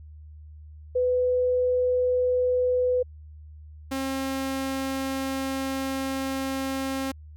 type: tone pair in turn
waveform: sine / sawtooth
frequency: 500 / 268.1 Hz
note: B4 / C4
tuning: +21 / +42 cents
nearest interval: major seventh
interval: 1079 cents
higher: first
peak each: -20 / -23 dBFS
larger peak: first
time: 0.95-3.03 / 3.91-7.12 s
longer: second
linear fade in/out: 10 ms
effects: added 76 Hz sine -42 dBFS peak until 7.36 s